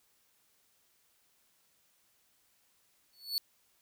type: tone with exponential growth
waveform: 45% pulse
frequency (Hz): 4435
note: C#8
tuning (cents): 0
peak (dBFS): -26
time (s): 3.13-3.38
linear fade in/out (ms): 0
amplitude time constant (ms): 53
effects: white hiss -71 dBFS RMS until 3.81 s